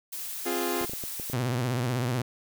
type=noise; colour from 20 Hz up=blue; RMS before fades=-36 dBFS; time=0.12-1.34 s; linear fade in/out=10 ms
type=chord; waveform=sawtooth; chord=F minor; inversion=second; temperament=equal; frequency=261.6 / 349.2 / 415.3 Hz; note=C4 / F4 / Ab4; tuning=0 / 0 / 0 cents; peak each=-30 / -26 / -29 dBFS; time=0.45-0.86 s; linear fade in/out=20 ms
type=clicks; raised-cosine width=2 ms; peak=-25 dBFS; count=7; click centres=0.813 / 0.846 / 0.896 / 0.935 / 1.038 / 1.198 / 1.299 s
type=tone with vibrato; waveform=sawtooth; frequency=123.47 Hz; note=B2; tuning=in tune; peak=-22 dBFS; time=1.33-2.22 s; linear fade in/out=5 ms; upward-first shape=sine; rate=16 Hz; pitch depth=110 cents each way
effects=none